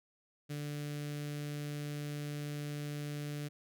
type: tone with notch filter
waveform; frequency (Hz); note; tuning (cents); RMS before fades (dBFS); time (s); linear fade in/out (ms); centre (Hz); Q
sawtooth; 146.83; D3; 0; -40; 0.49-3.49; 20; 930; 0.88
effects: none